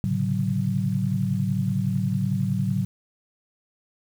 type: tone cluster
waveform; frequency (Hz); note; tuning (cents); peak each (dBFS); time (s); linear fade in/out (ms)
sine; 109.3 / 134.3 / 145.2 / 187.8; A2 / C3 / D3 / F#3; -11 / +46 / -19 / +26; -27 / -29 / -28 / -25; 0.04-2.85; 0
effects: 8-bit